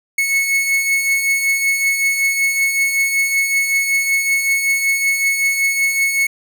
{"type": "beating tone pair", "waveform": "45% pulse", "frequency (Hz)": [2195, 2200.3], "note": ["C#7", "C#7"], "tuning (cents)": [-18, -13], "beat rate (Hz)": 5.3, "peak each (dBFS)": [-23, -15], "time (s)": [0.18, 6.27], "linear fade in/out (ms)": 5, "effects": []}